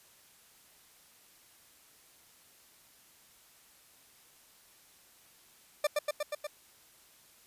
40% pulse tone with echo, 594 Hz, D5, 20 cents sharp, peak -24 dBFS, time 5.84-5.87 s, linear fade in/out 5 ms, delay 120 ms, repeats 5, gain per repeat -2 dB, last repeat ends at 6.47 s, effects white hiss -61 dBFS RMS until 7.46 s + resampled to 32000 Hz

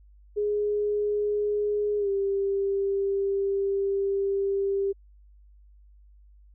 sine tone with pitch glide, 415.3 to 394.7 Hz, G#4 to G4, 0 to +12 cents, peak -23 dBFS, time 0.36-4.93 s, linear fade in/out 20 ms, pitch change -88 cents, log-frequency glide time 1.98-2.09 s, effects added 50 Hz sine -51 dBFS peak until 6.54 s

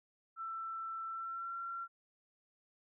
sine tone with pitch glide, 1334 to 1366 Hz, E6 to F6, +20 to -39 cents, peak -39 dBFS, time 0.36-1.88 s, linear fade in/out 50 ms, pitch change +41 cents, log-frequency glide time 1.08-1.55 s, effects none

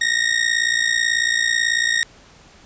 sawtooth ring-modulated tone, 1864.7 Hz, A#6, in tune, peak -10 dBFS, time 0.01-2.03 s, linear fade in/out 0 ms, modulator 29.1 Hz, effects pink hiss -48 dBFS RMS until 2.65 s + resampled to 16000 Hz

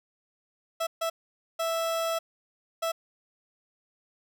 30% pulse tone bursts at uneven times, 659.3 Hz, E5, in tune, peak -24 dBFS, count 4, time 0.8-0.87 / 1.01-1.1 / 1.59-2.19 / 2.82-2.92 s, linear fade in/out 10 ms, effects none

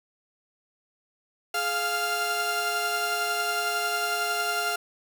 sawtooth tone cluster, 418.6 / 700 / 1389 Hz, G#4 / F5 / F6, +14 / +4 / -10 cents, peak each -31 / -26 / -24 dBFS, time 1.54-4.76 s, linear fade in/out 5 ms, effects 9-bit

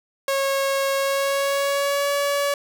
sawtooth tone with pitch glide, 547 to 568.3 Hz, C#5 to C#5, -23 to +43 cents, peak -16 dBFS, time 0.28-2.54 s, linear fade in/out 2 ms, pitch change +66 cents, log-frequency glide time 0.97-2.12 s, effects none

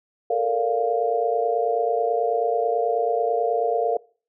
sine chord, Bb major seventh, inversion third, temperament just, 437 / 466.2 / 582.7 / 699.2 Hz, A4 / Bb4 / D5 / F5, -12 / 0 / -14 / +2 cents, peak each -27 / -23 / -29 / -23 dBFS, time 0.3-3.97 s, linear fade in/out 5 ms, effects noise-tail reverb RT60 0.4 s tail -23 dB re dry

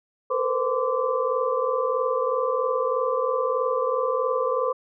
sine tone cluster, 451.2 / 469.9 / 513 / 1028 / 1162 Hz, A4 / A#4 / C5 / C6 / D6, +44 / +14 / -34 / -31 / -19 cents, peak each -32 / -29 / -24 / -30 / -28 dBFS, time 0.3-4.73 s, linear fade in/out 10 ms, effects none

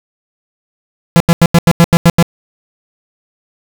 45% pulse tone bursts, 169.3 Hz, E3, 46 cents sharp, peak -3 dBFS, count 9, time 1.16-2.226 s, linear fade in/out 0 ms, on 42 ms, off 86 ms, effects none

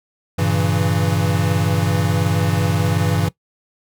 square chord, G diminished seventh, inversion none, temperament equal with one note detuned, 98 / 116.54 / 139.31 / 164.81 Hz, G2 / Bb2 / Db3 / Fb3, 0 / 0 / +9 / 0 cents, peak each -20 / -25 / -24 / -21 dBFS, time 0.38-3.29 s, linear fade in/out 10 ms, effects noise-tail reverb RT60 0.1 s tail -19 dB re dry

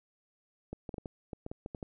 clicks, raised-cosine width 2 ms, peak -26 dBFS, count 11, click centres 0.73 / 0.892 / 0.942 / 0.982 / 1.058 / 1.332 / 1.464 / 1.515 / 1.661 / 1.748 / 1.828 s, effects none

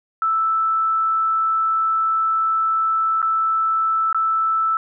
sine tone with dropouts, 1318.5 Hz, E6, in tune, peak -16 dBFS, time 0.22-4.77 s, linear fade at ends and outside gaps 1 ms, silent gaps 3.218-3.227 / 4.128-4.146 s, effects none

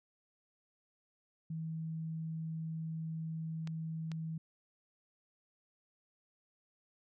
sine tone, 160.9 Hz, E3, 42 cents flat, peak -37 dBFS, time 1.5-4.38 s, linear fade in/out 5 ms
clicks, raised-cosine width 0.2 ms, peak -30 dBFS, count 2, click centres 3.674 / 4.117 s
effects none

